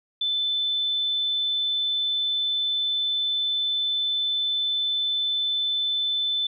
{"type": "tone", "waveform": "sine", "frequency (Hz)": 3520, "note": "A7", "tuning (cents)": 0, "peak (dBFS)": -22, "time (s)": [0.21, 6.47], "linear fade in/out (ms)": 5, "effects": []}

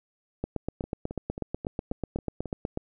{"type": "two click trains", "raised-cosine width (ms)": 2, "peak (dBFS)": [-22, -16], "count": [7, 20], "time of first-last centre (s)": [[0.84, 2.457], [0.44, 2.774]], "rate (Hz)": [3.71, 8.14], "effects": []}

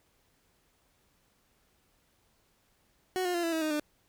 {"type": "tone with pitch steps", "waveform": "30% pulse", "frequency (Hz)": [370, 357.2, 344.8, 332.9, 321.4, 310.2, 299.5], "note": ["F#4", "F4", "F4", "E4", "E4", "D#4", "D4"], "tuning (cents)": [0, 39, -22, 17, -44, -5, 34], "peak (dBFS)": -26, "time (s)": [3.16, 3.797], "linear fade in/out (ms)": 0, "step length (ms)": 91, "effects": ["pink hiss -70 dBFS RMS until 4.08 s"]}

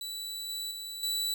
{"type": "tone with level steps", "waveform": "sawtooth", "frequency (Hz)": 3951, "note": "B7", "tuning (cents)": 0, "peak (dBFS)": [-33, -31, -35, -26], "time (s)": [0.01, 1.34], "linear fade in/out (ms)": 2, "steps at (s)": [0.49, 0.71, 1.03], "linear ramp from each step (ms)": 2, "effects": []}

